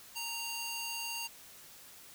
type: tone with high-pass filter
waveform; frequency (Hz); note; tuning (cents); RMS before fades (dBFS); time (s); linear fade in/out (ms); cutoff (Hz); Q
square; 927; A#5; -10; -39; 0.15-1.28; 20; 2300; 0.76
effects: white hiss -54 dBFS RMS until 2.14 s